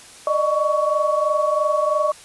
sine tone cluster, 596 / 619 / 1121 Hz, D5 / D#5 / C#6, +25 / -9 / +19 cents, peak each -21 dBFS, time 0.27-2.12 s, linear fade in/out 2 ms, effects white hiss -43 dBFS RMS until 2.24 s + resampled to 24000 Hz

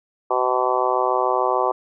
harmonic tone, 126.8 Hz, B2, 46 cents sharp, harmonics 3 / 4 / 5 / 6 / 7 / 8 / 9, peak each -25 / -25 / -25 / -25 / -25 / -25 / -25 dBFS, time 0.3-1.72 s, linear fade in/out 10 ms, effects none

